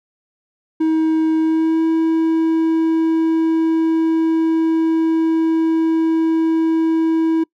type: tone with pitch glide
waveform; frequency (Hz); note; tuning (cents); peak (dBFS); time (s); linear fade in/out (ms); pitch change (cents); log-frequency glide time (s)
triangle; 318.3 to 324.2; D#4 to E4; +39 to -29; -11; 0.8-7.44; 10; +32; 1.38-1.84
effects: noise-tail reverb RT60 0.1 s tail -24 dB re dry